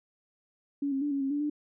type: tone with pitch steps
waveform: sine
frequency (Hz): 282.7 / 270.1 / 291.8 / 277.9 / 270.5 / 289.9 / 296.7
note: C#4 / C#4 / D4 / C#4 / C#4 / D4 / D4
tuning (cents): +34 / -45 / -11 / +4 / -42 / -22 / +18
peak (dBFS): -27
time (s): 0.82-1.499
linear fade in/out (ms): 5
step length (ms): 97
effects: none